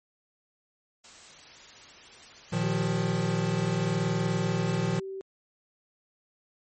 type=noise; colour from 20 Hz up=white; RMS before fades=-49 dBFS; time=1.04-4.75 s; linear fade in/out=5 ms
type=chord; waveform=square; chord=Bb suspended fourth; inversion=none; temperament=equal with one note detuned; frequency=116.54 / 155.56 / 176.24 Hz; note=Bb2 / Eb3 / F3; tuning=0 / 0 / +16 cents; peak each=-32 / -31 / -30 dBFS; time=2.52-5 s; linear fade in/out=10 ms
type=tone; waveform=sine; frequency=385.4 Hz; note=G4; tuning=29 cents flat; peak=-34 dBFS; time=2.63-5.21 s; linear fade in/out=0 ms
effects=MP3 32 kbps